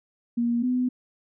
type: tone pair in turn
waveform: sine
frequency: 236.7 / 250.8 Hz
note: A#3 / B3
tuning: +27 / +27 cents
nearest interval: minor second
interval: 100 cents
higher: second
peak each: -21 dBFS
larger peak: neither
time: 0.37-0.63 / 0.63-0.89 s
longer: neither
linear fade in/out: 10 ms
effects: none